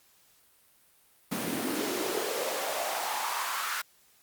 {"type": "noise with high-pass filter sweep", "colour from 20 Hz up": "pink", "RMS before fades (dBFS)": -32, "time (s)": [1.31, 3.82], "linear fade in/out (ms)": 10, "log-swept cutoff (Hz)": [210, 1400], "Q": 3.4, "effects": ["white hiss -63 dBFS RMS until 4.22 s", "Opus 48 kbps"]}